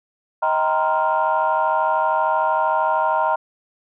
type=tone cluster; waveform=sine; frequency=631 / 782 / 940 / 1033 / 1396 Hz; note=D#5 / G5 / A#5 / C6 / F6; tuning=+24 / -4 / +14 / -22 / -1 cents; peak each=-22 / -24 / -19 / -24 / -27 dBFS; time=0.42-3.36 s; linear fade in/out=10 ms; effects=tanh soft clip ceiling -7 dBFS